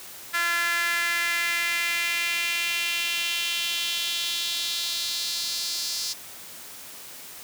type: tone with high-pass filter sweep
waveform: sawtooth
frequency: 342.1 Hz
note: F4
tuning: 36 cents flat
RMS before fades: -27 dBFS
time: 0.33-6.14 s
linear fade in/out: 20 ms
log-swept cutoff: 1600 to 4900 Hz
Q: 3.1
effects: white hiss -42 dBFS RMS until 7.43 s + high-pass 80 Hz 12 dB/octave